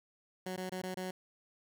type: tone with dropouts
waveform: 15% pulse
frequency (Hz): 185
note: F#3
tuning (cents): 0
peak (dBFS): -31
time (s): 0.46-1.11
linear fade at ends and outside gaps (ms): 5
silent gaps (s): 0.564-0.576 / 0.695-0.719 / 0.818-0.834 / 0.944-0.97
effects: none